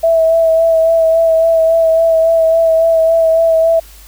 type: tone with vibrato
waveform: sine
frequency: 654 Hz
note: E5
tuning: 14 cents flat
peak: -7 dBFS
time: 0.03-3.8 s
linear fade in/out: 10 ms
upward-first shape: sine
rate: 3.6 Hz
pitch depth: 21 cents each way
effects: added 50 Hz sine -37 dBFS peak until 4.07 s + white hiss -41 dBFS RMS until 4.07 s